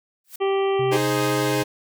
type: noise with exponential growth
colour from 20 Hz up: blue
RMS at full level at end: -32 dBFS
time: 0.24-0.36 s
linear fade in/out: 5 ms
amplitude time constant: 25 ms
type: harmonic tone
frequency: 390.5 Hz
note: G4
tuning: 7 cents flat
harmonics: 1 / 2 / 3 / 5 / 6 / 7 / 8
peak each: -19 / -28 / -31 / -38 / -38 / -39 / -37 dBFS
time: 0.4-0.98 s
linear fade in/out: 20 ms
type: tone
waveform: sine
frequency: 131.3 Hz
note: C3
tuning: 6 cents sharp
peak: -27 dBFS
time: 0.79-1.63 s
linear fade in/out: 5 ms
type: chord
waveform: sawtooth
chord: Ab major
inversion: second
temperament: equal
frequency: 311.1 / 415.3 / 523.3 Hz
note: Eb4 / Ab4 / C5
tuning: 0 / 0 / 0 cents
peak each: -20 / -20 / -23 dBFS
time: 0.91-1.64 s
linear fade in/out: 20 ms
effects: none